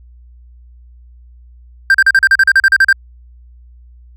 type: tone bursts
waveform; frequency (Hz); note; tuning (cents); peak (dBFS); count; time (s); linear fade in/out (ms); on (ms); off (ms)
triangle; 1577; G6; +10; -3; 13; 1.9-2.928; 2; 44; 38
effects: added 60 Hz sine -38 dBFS peak until 4.16 s